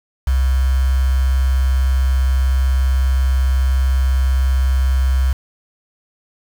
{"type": "tone with quantisation", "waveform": "sine", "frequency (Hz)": 65.41, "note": "C2", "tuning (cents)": 0, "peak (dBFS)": -12, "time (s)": [0.27, 5.33], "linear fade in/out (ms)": 5, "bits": 5, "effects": []}